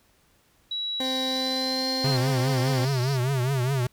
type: tone with pitch glide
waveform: sine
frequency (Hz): 3900 to 4180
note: B7 to C8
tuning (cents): -23 to -2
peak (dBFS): -27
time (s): 0.71-2.17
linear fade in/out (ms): 5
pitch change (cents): +121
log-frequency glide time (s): 1.26-1.86
type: tone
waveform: 20% pulse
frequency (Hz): 260.7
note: C4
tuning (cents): -6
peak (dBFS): -23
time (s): 1-2.85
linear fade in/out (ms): 2
type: band-pass noise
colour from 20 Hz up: white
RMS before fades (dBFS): -40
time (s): 1.04-3.17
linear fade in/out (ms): 2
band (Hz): 4000 to 5600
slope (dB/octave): 96
type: tone with vibrato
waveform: square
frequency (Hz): 130.81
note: C3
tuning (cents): 0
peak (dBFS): -23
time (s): 2.04-3.87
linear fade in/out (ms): 5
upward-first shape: triangle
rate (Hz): 4.9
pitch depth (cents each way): 150
effects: pink hiss -63 dBFS RMS until 3.92 s